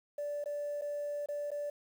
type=tone with dropouts; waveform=sine; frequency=583 Hz; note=D5; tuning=13 cents flat; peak=-33 dBFS; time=0.18-1.7 s; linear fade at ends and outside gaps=5 ms; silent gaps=0.441-0.458 / 0.813-0.819 / 1.26-1.286 / 1.506-1.515 s; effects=tanh soft clip ceiling -31 dBFS + 10-bit